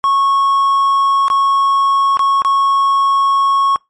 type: tone with dropouts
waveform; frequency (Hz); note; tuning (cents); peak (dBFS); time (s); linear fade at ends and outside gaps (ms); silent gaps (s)
triangle; 1100; C#6; -14; -8; 0.04-3.76; 0; 1.282-1.301 / 2.171-2.193 / 2.42-2.448
effects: noise-tail reverb RT60 0.2 s tail -26 dB re dry + MP3 48 kbps